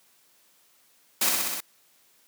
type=noise with echo; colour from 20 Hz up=white; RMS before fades=-23 dBFS; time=1.21-1.29 s; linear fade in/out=5 ms; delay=63 ms; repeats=5; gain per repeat=-2 dB; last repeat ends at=1.605 s; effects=white hiss -62 dBFS RMS until 2.27 s + high-pass 150 Hz 12 dB/octave